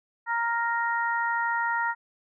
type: harmonic tone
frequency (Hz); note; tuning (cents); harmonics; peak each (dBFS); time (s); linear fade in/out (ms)
466.2; A#4; 0; 2 / 3 / 4; -27 / -29 / -30; 0.26-1.95; 50
effects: none